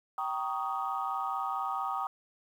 sine chord, Eb dominant seventh, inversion first, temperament just, 777.8 / 933.4 / 1120.1 / 1244.5 Hz, G5 / Bb5 / Db6 / Eb6, -14 / +2 / +18 / 0 cents, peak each -35 / -37 / -38 / -34 dBFS, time 0.18-2.07 s, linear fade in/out 2 ms, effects tanh soft clip ceiling -21 dBFS + 10-bit

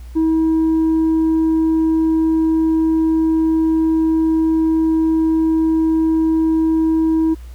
sine tone with tanh clipping, 321.2 Hz, E4, 45 cents flat, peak -13 dBFS, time 0.15-7.35 s, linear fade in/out 20 ms, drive 2 dB, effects added 60 Hz sine -31 dBFS peak until 7.54 s + pink hiss -50 dBFS RMS until 7.54 s

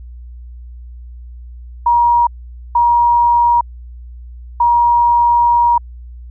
sine tone bursts at uneven times, 951 Hz, A#5, 34 cents sharp, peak -8 dBFS, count 3, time 1.86-2.27 / 2.75-3.61 / 4.6-5.78 s, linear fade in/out 5 ms, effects added 60 Hz sine -30 dBFS peak until 6.3 s

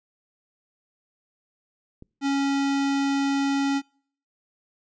click, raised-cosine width 3 ms, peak -30 dBFS, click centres 2.024 s
square tone, 277.2 Hz, C#4, in tune, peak -22 dBFS, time 2.21-3.82 s, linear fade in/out 50 ms
effects noise-tail reverb RT60 0.5 s tail -26 dB re dry + resampled to 16000 Hz

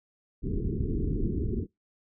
pink low-pass noise, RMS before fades -29 dBFS, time 0.42-1.67 s, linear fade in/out 50 ms, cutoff 430 Hz, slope 96 dB/octave, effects noise-tail reverb RT60 0.2 s tail -25 dB re dry

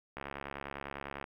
click train, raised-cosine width 0.5 ms, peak -25 dBFS, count 76, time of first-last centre 0.17-1.241 s, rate 70 Hz, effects 10-bit

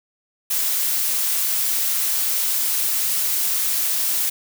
blue noise, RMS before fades -21 dBFS, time 0.5-4.3 s, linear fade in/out 10 ms, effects none

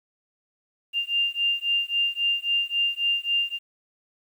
sine beating tone pair, 2794 / 2797.7 Hz, F7 / F7, 0 / +2 cents, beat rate 3.7 Hz, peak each -25 dBFS, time 0.93-3.59 s, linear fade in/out 50 ms, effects 9-bit

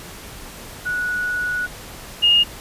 sine tone pair in turn, 1467 / 2846 Hz, F#6 / F7, -15 / +32 cents, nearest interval major seventh, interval 1147 cents, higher second, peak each -20 / -11 dBFS, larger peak second, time 0.85-1.67 / 2.22-2.44 s, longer first, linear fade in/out 20 ms, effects pink hiss -37 dBFS RMS until 2.6 s + resampled to 32000 Hz

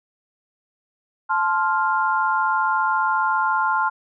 sine chord, F major, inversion first, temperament just, 873.1 / 1047.7 / 1396.9 Hz, A5 / C6 / F6, -14 / +2 / 0 cents, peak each -22 dBFS, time 1.29-3.9 s, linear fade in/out 20 ms, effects none

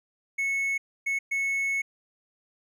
triangle tone bursts at uneven times, 2200 Hz, C#7, 14 cents flat, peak -23 dBFS, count 3, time 0.38-0.78 / 1.06-1.19 / 1.31-1.82 s, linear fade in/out 10 ms, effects none

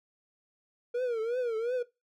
triangle tone with vibrato, 472.5 Hz, A#4, 23 cents sharp, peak -26 dBFS, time 0.94-1.83 s, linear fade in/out 10 ms, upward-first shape triangle, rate 2.8 Hz, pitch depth 150 cents each way, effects noise-tail reverb RT60 0.2 s tail -17 dB re dry

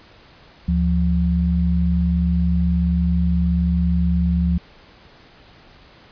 sine tone pair together, 73.42 / 174.77 Hz, D2 / F3, 0 / +2 cents, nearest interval octave + minor third, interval 1502 cents, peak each -18 dBFS, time 0.68-4.58 s, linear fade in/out 5 ms, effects pink hiss -48 dBFS RMS until 6.11 s + resampled to 11025 Hz

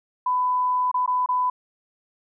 sine tone with dropouts, 1000 Hz, B5, 21 cents sharp, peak -19 dBFS, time 0.26-1.5 s, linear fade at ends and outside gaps 5 ms, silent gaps 0.915-0.942 / 1.062-1.076 / 1.261-1.288 s, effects none

